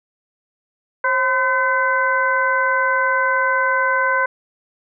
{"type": "harmonic tone with a mistuned harmonic", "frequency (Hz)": 509, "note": "C5", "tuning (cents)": -48, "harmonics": [1, 2, 3, 4], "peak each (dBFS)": [-23, -19, -18, -27], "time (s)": [1.04, 4.26], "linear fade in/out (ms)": 5, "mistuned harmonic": 1, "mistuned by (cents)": 82, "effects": []}